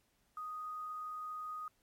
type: tone with quantisation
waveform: sine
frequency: 1244.5 Hz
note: D#6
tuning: in tune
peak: -40 dBFS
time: 0.37-1.68 s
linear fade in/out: 2 ms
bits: 11
effects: pink hiss -75 dBFS RMS until 1.82 s + MP3 64 kbps